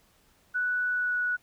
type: tone with pitch glide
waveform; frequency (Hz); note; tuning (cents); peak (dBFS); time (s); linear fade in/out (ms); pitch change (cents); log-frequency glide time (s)
sine; 1480 to 1469.8; F#6 to F#6; 0 to -12; -25; 0.54-1.37; 20; -12; 0.9-1.17
effects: pink hiss -64 dBFS RMS until 1.42 s